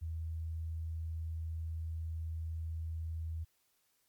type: tone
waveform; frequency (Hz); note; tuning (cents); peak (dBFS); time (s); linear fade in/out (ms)
sine; 81; E2; -30; -36; 0.01-3.45; 20
effects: white hiss -75 dBFS RMS until 4.08 s + MP3 96 kbps